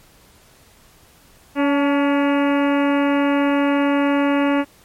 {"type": "harmonic tone with a mistuned harmonic", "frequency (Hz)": 282.7, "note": "C#4", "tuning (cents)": 34, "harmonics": [1, 2, 3, 4, 5, 6, 7, 8, 9, 10], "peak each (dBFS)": [-16, -22, -26, -28, -30, -32, -33, -34, -35, -36], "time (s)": [1.55, 4.65], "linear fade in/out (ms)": 50, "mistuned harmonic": 3, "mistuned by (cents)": 43, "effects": ["pink hiss -51 dBFS RMS until 4.84 s", "MP3 64 kbps"]}